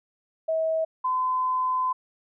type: tone pair in turn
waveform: sine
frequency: 643 / 1020.7 Hz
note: E5 / C6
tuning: -43 / -43 cents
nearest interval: minor sixth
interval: 800 cents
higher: second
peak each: -22 dBFS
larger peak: neither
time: 0.48-0.85 / 1.04-1.93 s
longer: second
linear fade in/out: 10 ms
effects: none